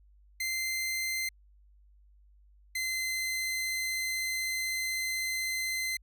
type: tone pair in turn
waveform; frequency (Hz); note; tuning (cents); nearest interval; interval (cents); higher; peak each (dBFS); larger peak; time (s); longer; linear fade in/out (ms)
sawtooth; 2078 / 2064; C7 / C7; -12 / -24; unison; 12; first; -27; neither; 0.4-1.29 / 2.75-5.97; second; 5
effects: added 50 Hz sine -57 dBFS peak until 6.02 s